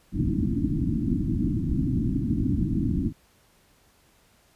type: low-pass noise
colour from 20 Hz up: white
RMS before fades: -25 dBFS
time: 0.12-3.13 s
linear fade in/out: 50 ms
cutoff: 320 Hz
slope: 96 dB/octave
effects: pink hiss -61 dBFS RMS until 4.55 s + resampled to 32000 Hz